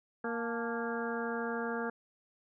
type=harmonic tone with a mistuned harmonic; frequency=233.1 Hz; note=A#3; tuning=in tune; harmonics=1 / 2 / 3 / 4 / 5 / 6 / 7; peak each=-38 / -37 / -43 / -43 / -45 / -42 / -42 dBFS; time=0.24-1.9 s; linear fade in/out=5 ms; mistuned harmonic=4; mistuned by=-87 cents; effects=none